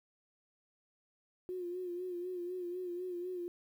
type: tone with vibrato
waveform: sine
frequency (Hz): 358.2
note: F4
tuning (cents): +44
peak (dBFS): -37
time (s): 1.49-3.48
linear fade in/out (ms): 0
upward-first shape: sine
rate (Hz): 4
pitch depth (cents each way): 52
effects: 11-bit